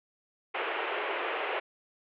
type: band-pass noise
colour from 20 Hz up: pink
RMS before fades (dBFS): -33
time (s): 0.54-1.6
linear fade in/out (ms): 10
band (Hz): 370 to 3000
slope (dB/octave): 48
effects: none